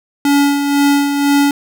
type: tone with tremolo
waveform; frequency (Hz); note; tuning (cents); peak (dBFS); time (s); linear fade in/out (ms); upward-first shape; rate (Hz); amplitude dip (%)
square; 284.1; C#4; +43; -9; 0.25-1.51; 2; sine; 2; 50
effects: none